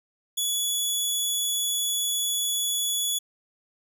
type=tone; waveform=15% pulse; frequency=3403 Hz; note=G#7; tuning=41 cents sharp; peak=-17 dBFS; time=0.37-3.19 s; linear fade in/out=10 ms; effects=none